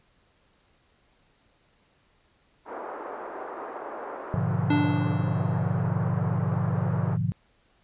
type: band-pass noise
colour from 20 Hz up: pink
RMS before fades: -37 dBFS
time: 2.65-7.18 s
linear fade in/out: 50 ms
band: 370 to 1300 Hz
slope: 24 dB/octave
type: chord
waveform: sine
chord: G# diminished seventh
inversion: none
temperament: equal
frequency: 103.83 / 123.47 / 146.83 / 174.61 Hz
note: G#2 / B2 / D3 / F3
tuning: 0 / 0 / 0 / 0 cents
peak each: -29 dBFS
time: 4.34-7.32 s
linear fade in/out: 0 ms
type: tone with exponential decay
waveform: square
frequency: 293 Hz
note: D4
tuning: 4 cents flat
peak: -20 dBFS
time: 4.7-5.9 s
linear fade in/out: 5 ms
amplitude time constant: 260 ms
effects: pink hiss -65 dBFS RMS until 7.83 s + resampled to 8000 Hz